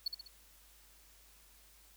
triangle tone with echo, 4400 Hz, C#8, 14 cents flat, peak -30 dBFS, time 0.06-0.08 s, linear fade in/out 5 ms, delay 66 ms, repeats 3, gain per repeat -6 dB, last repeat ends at 0.278 s, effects added 50 Hz sine -65 dBFS peak until 1.96 s + white hiss -63 dBFS RMS until 1.96 s

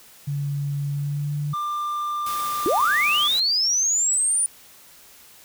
sine tone with pitch glide, 142.3 to 146.39 Hz, C#3 to D3, +46 to -5 cents, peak -23 dBFS, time 0.27-1.54 s, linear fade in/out 10 ms, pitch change +49 cents, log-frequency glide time 0.93-1.34 s
triangle tone, 1191 Hz, D6, 24 cents sharp, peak -22 dBFS, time 1.53-3.28 s, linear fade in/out 10 ms
white noise, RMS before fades -34 dBFS, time 2.26-3.4 s, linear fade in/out 5 ms
sine linear sweep, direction up, 293.7 to 9550 Hz, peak -18 dBFS, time 2.66-4.46 s, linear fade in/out 0 ms
effects white hiss -49 dBFS RMS until 5.44 s

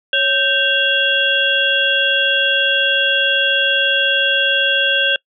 harmonic tone with a mistuned harmonic, 554.4 Hz, C#5, in tune, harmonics 1 / 3 / 5 / 6, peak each -22 / -17 / -18 / -17 dBFS, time 0.13-5.16 s, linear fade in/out 2 ms, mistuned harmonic 3, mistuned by -110 cents, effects noise-tail reverb RT60 0.1 s tail -26 dB re dry

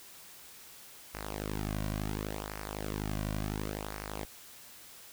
sawtooth tone with flanger, 51.91 Hz, G#1, in tune, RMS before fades -37 dBFS, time 1.14-4.25 s, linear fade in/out 0 ms, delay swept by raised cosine 0.27 to 2.37 ms, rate 0.7 Hz, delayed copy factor -0.75, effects white hiss -52 dBFS RMS until 5.12 s

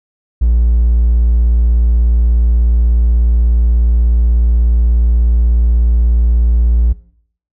triangle tone, 58.27 Hz, A#1, in tune, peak -5 dBFS, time 0.41-6.93 s, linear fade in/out 10 ms, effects noise-tail reverb RT60 0.6 s tail -20 dB re dry + tanh soft clip ceiling -1 dBFS

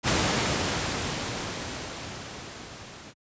pink noise with level ramp, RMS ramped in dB -22 to -44 dBFS, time 0.03-3.14 s, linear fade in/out 50 ms, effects high-pass 80 Hz 12 dB/octave + resampled to 16000 Hz

